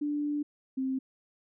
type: tone pair in turn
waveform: sine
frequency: 293.7 / 263.5 Hz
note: D4 / C4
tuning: 0 / +12 cents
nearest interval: major second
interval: 188 cents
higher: first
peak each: -28 dBFS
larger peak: neither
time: 0.01-0.43 / 0.77-0.99 s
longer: first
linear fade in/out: 10 ms
effects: none